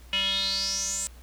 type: tone with band-pass filter sweep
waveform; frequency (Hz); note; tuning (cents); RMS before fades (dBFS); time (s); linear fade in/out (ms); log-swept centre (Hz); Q
square; 194.7; G3; -12; -28; 0.13-1.07; 0; 2800 to 8000; 8.3
effects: added 60 Hz sine -45 dBFS peak until 1.22 s + pink hiss -55 dBFS RMS until 1.22 s